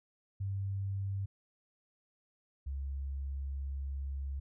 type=tone pair in turn; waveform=sine; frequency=98 / 68.56 Hz; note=G2 / C#2; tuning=0 / -18 cents; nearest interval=tritone; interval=618 cents; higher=first; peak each=-33 / -35 dBFS; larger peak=first; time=0.4-1.26 / 2.66-4.4 s; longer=second; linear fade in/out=10 ms; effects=none

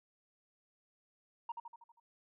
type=tone with echo; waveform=sine; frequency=935 Hz; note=A#5; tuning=5 cents sharp; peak=-35 dBFS; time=1.49-1.52 s; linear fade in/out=5 ms; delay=80 ms; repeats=6; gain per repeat=-5 dB; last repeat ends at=2 s; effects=tanh soft clip ceiling -35 dBFS

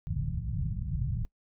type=low-pass noise; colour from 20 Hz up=white; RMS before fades=-32 dBFS; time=0.07-1.25 s; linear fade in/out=0 ms; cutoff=160 Hz; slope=48 dB/octave; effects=noise-tail reverb RT60 0.1 s tail -22 dB re dry

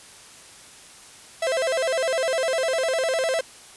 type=tone with vibrato; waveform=45% pulse; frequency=587.3 Hz; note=D5; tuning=in tune; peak=-21 dBFS; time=1.42-3.41 s; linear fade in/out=5 ms; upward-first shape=square; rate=9.9 Hz; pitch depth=200 cents each way; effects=white hiss -46 dBFS RMS until 3.76 s + resampled to 24000 Hz

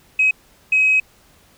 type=tone bursts at uneven times; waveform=sine; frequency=2542 Hz; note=D#7; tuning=36 cents sharp; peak=-11 dBFS; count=2; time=0.19-0.31 / 0.72-1 s; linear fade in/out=5 ms; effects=tanh soft clip ceiling -7 dBFS + pink hiss -53 dBFS RMS until 1.57 s

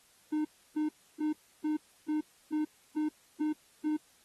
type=tone bursts; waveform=triangle; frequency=305.5 Hz; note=D#4; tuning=32 cents flat; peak=-26 dBFS; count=9; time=0.32-3.97 s; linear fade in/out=10 ms; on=130 ms; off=310 ms; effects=white hiss -64 dBFS RMS until 4.24 s + AAC 32 kbps

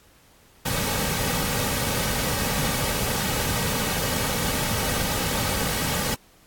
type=noise with comb filter; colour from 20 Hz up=pink; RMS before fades=-25 dBFS; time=0.65-6.15 s; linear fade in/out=10 ms; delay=2.9 ms; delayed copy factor=-0.55; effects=pink hiss -56 dBFS RMS until 6.46 s + AAC 64 kbps

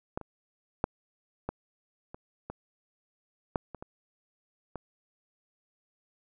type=clicks; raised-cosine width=1 ms; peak=-18 / -28 / -11 / -18 / -28 / -23 / -13 / -26 / -27 / -23 dBFS; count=10; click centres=0.175 / 0.213 / 0.841 / 1.49 / 2.145 / 2.5 / 3.558 / 3.747 / 3.825 / 4.757 s; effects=none

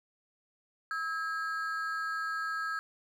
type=ring-modulated tone; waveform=triangle; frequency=1464 Hz; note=F#6; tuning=19 cents flat; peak=-27 dBFS; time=0.91-2.79 s; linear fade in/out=0 ms; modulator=167 Hz; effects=none

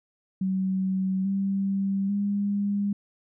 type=tone with pitch steps; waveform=sine; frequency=189.3 / 195.64 / 202.2 Hz; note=F#3 / G3 / G#3; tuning=+40 / -3 / -46 cents; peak=-23 dBFS; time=0.41-2.93 s; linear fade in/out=5 ms; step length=840 ms; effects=none

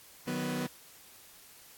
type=chord; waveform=sawtooth; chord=B major; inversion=first; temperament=just; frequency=154.34 / 185.21 / 246.9 Hz; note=D#3 / F#3 / B3; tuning=-14 / +2 / 0 cents; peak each=-34 / -34 / -30 dBFS; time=0.27-0.67 s; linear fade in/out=10 ms; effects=white hiss -55 dBFS RMS until 1.77 s + AAC 64 kbps

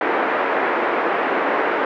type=band-pass noise; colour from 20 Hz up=pink; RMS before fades=-20 dBFS; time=0.01-1.85 s; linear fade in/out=2 ms; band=330 to 2000 Hz; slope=24 dB/octave; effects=none

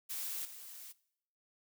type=noise with level steps; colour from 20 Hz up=blue; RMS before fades=-40 / -50 dBFS; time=0.09-0.93 s; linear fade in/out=20 ms; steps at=0.45 s; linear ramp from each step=2 ms; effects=noise-tail reverb RT60 0.7 s tail -20 dB re dry

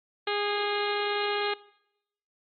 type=harmonic tone with a mistuned harmonic; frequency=410.7 Hz; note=G#4; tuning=19 cents flat; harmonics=1 / 2 / 3 / 4 / 5 / 6 / 7 / 8 / 9 / 10; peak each=-30 / -33 / -35 / -36 / -37 / -38 / -38 / -39 / -40 / -40 dBFS; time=0.27-1.54 s; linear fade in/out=5 ms; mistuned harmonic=5; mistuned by=+40 cents; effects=noise-tail reverb RT60 0.8 s tail -21 dB re dry + MP3 32 kbps

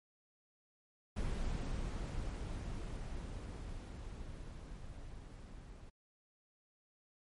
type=noise with level ramp; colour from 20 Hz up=brown; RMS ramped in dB=-37 to -52 dBFS; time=1.16-5.9 s; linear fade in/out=10 ms; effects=MP3 48 kbps

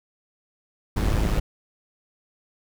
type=noise with amplitude modulation; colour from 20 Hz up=brown; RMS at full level=-19 dBFS; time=0.96-1.4 s; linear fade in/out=10 ms; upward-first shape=sine; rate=107 Hz; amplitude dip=55%; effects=none

